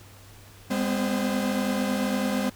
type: tone cluster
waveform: 45% pulse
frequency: 203.5 / 247.1 / 256.1 / 528 Hz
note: G#3 / B3 / C4 / C5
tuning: -35 / +1 / -37 / +16 cents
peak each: -27 / -34 / -29 / -32 dBFS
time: 0.7-2.5 s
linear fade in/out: 10 ms
effects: added 99 Hz sine -49 dBFS peak until 2.55 s + pink hiss -51 dBFS RMS until 2.55 s